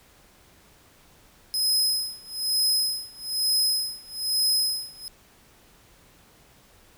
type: tone with tremolo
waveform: sawtooth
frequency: 5090 Hz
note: D#8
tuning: 39 cents sharp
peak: -17 dBFS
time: 1.54-5.08 s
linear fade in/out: 0 ms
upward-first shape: sine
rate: 1.1 Hz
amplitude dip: 95%
effects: pink hiss -56 dBFS RMS until 6.97 s